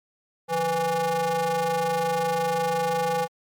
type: ring-modulated tone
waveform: square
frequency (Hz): 162.3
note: E3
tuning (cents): -27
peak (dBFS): -20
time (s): 0.48-3.28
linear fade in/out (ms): 50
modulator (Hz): 662
effects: MP3 96 kbps